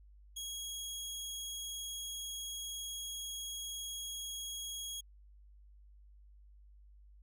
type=tone; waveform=20% pulse; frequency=3307 Hz; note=G#7; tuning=8 cents flat; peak=-35 dBFS; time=0.36-5.01 s; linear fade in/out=10 ms; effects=added 50 Hz sine -56 dBFS peak until 7.22 s